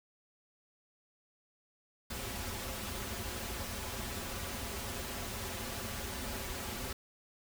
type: noise with comb filter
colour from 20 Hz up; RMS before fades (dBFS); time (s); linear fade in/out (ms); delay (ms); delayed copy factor
pink; -40; 2.1-6.93; 5; 6.5; -0.75
effects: none